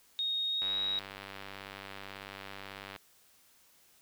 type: tone with pitch glide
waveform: sine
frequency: 3729 to 3814 Hz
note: A#7 to A#7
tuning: 0 to +39 cents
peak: -30 dBFS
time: 0.19-0.99 s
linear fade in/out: 0 ms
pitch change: +39 cents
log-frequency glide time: 0.49-0.77 s
type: click train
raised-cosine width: 0.3 ms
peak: -27 dBFS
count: 231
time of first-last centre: 0.62-2.962 s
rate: 98.2 Hz
effects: white hiss -64 dBFS RMS until 4.01 s